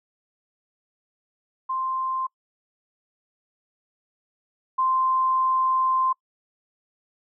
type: tone pair in turn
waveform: sine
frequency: 1046.5 / 1042.8 Hz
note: C6 / C6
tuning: 0 / -6 cents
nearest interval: unison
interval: 6 cents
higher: first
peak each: -24 / -19 dBFS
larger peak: second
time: 1.69-2.27 / 4.78-6.13 s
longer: second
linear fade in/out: 10 ms
effects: noise-tail reverb RT60 0.1 s tail -25 dB re dry